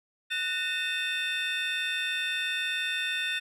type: tone cluster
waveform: triangle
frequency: 1484 / 1825 / 2558 / 2724 / 3577 Hz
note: F#6 / A#6 / D#7 / F7 / A7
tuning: +5 / -37 / +47 / -44 / +28 cents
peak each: -34 / -32 / -33 / -38 / -31 dBFS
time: 0.3-3.4 s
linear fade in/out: 20 ms
effects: none